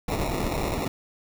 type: noise with sample-and-hold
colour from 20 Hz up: pink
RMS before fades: -27 dBFS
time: 0.08-0.88 s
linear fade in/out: 5 ms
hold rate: 1575 Hz
effects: none